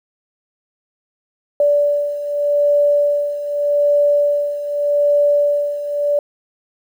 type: beating tone pair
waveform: sine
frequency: 580 / 580.83 Hz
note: D5 / D5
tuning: -22 / -19 cents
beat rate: 0.83 Hz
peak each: -19 / -14 dBFS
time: 1.6-6.19 s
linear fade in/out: 2 ms
effects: 8-bit